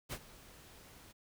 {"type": "noise with ADSR envelope", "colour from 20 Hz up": "pink", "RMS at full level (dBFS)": -40, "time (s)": [0.09, 1.13], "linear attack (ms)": 34, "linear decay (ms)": 58, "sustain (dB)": -17, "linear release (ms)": 22, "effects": []}